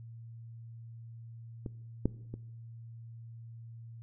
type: clicks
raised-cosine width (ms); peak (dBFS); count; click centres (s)
3; -25 / -14 / -27; 3; 1.662 / 2.056 / 2.34
effects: noise-tail reverb RT60 0.9 s tail -20 dB re dry + added 115 Hz sine -45 dBFS peak until 4.02 s